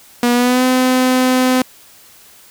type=tone with pitch glide; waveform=sawtooth; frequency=241.4 to 255.5 Hz; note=B3 to C4; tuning=-39 to -41 cents; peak=-7 dBFS; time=0.23-1.62 s; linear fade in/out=2 ms; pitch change=+98 cents; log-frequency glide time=0.33-0.64 s; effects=white hiss -44 dBFS RMS until 2.5 s